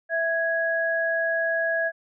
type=tone pair together; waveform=sine; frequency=659.3 / 1661.3 Hz; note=E5 / G#6; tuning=0 / 0 cents; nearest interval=octave + major third; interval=1600 cents; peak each=-25 / -24 dBFS; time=0.09-1.92 s; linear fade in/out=50 ms; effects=none